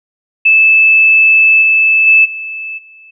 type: tone with level steps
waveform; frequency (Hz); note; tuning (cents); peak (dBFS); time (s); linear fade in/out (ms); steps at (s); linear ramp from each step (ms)
sine; 2623; E7; -9; -4 / -6 / -3 / -20 / -36; 0.45-3.11; 10; 1.61 / 2.06 / 2.24 / 2.77; 20
effects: none